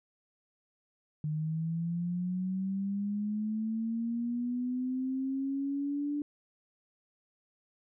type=linear sweep; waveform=sine; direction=up; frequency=151 to 293.7 Hz; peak=-30 dBFS; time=1.24-6.22 s; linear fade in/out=2 ms; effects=none